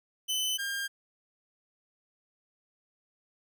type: tone pair in turn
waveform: sawtooth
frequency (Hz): 3031 / 1605.6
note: F#7 / G6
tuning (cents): +41 / +41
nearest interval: major seventh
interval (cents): 1100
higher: first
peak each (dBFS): -25 / -28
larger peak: first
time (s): 0.28-0.58 / 0.58-0.88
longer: neither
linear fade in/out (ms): 20
effects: none

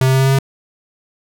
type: tone with pitch steps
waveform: square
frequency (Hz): 130.81 / 131.8 / 132.79 / 133.79 / 134.8 / 135.81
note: C3 / C3 / C3 / C3 / C#3 / C#3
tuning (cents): 0 / +13 / +26 / +39 / -48 / -35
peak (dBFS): -11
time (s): 0.01-0.388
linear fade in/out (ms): 2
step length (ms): 63
effects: none

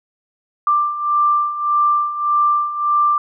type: beating tone pair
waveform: sine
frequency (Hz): 1181 / 1182.7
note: D6 / D6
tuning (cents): +9 / +12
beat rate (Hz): 1.7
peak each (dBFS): -20 / -15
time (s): 0.67-3.18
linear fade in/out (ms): 2
effects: none

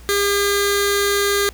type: tone with notch filter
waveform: 15% pulse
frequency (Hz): 403.3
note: G4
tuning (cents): +49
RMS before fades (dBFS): -18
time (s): 0.09-1.49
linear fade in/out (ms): 0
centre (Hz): 830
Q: 0.69
effects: added 60 Hz sine -38 dBFS peak until 1.53 s + pink hiss -47 dBFS RMS until 1.53 s

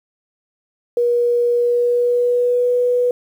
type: tone with pitch glide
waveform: sine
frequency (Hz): 479.8 to 491.3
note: A#4 to B4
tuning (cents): +50 to -9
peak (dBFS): -13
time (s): 0.97-3.11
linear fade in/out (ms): 2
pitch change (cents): +41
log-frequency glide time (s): 1.53-2.7
effects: 8-bit

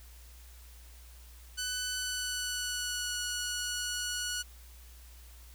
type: tone with pitch glide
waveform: 10% pulse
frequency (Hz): 1500 to 1463.2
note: F#6 to F#6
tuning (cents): +23 to -20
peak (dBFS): -24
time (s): 1.57-4.43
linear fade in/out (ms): 20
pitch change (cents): -43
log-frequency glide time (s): 1.91-3.19
effects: added 60 Hz sine -50 dBFS peak until 5.54 s + white hiss -58 dBFS RMS until 5.54 s

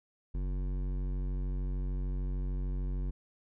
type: tone with hard clipping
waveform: triangle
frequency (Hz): 46.63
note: F#1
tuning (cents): +14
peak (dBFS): -33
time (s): 0.34-3.11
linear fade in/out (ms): 10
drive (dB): 17
effects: none

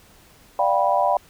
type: chord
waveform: sine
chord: G dominant seventh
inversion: second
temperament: just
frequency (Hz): 588 / 705.6 / 784 / 980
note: D5 / F5 / G5 / B5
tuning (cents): +2 / +18 / 0 / -14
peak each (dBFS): -22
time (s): 0.59-1.17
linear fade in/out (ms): 2
effects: pink hiss -52 dBFS RMS until 1.29 s

